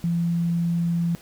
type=tone; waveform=sine; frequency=170 Hz; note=F3; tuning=46 cents flat; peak=-20 dBFS; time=0.04-1.15 s; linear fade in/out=0 ms; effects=pink hiss -49 dBFS RMS until 1.21 s